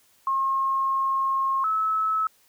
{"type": "tone pair in turn", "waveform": "sine", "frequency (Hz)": [1076, 1298], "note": ["C6", "E6"], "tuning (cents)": [48, -27], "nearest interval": "minor third", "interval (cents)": 325, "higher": "second", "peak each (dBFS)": -21, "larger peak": "neither", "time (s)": [[0.27, 1.64], [1.64, 2.27]], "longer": "first", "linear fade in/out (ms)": 2, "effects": ["white hiss -61 dBFS RMS until 2.48 s"]}